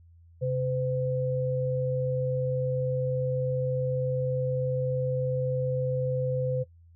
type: tone pair together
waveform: sine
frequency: 132.6 / 509.2 Hz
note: C3 / C5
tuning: +23 / -47 cents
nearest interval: octave + major seventh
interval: 2330 cents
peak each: -28 dBFS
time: 0.41-6.64 s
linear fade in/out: 20 ms
effects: noise-tail reverb RT60 0.1 s tail -17 dB re dry + added 84 Hz sine -52 dBFS peak until 6.95 s